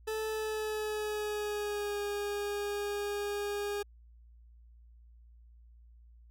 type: tone with pitch glide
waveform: 40% pulse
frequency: 436.3 to 409.4 Hz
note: A4 to G#4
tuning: -15 to -25 cents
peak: -32 dBFS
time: 0.07-3.83 s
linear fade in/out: 10 ms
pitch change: -110 cents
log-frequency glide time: 0.28-2 s
effects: added 58 Hz sine -54 dBFS peak until 6.3 s